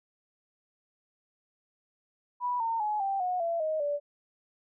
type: tone with pitch steps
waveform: sine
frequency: 982 / 911 / 845.1 / 783.9 / 727.2 / 674.6 / 625.8 / 580.5 Hz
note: B5 / A#5 / G#5 / G5 / F#5 / E5 / D#5 / D5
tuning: -10 / -40 / +30 / 0 / -30 / +40 / +10 / -20 cents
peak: -27 dBFS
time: 2.4-4 s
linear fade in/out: 50 ms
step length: 200 ms
effects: none